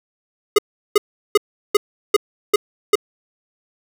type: tone bursts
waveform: square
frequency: 415.6 Hz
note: G#4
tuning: 1 cent sharp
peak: -9 dBFS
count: 7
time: 0.56-2.955 s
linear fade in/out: 5 ms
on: 25 ms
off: 370 ms
effects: none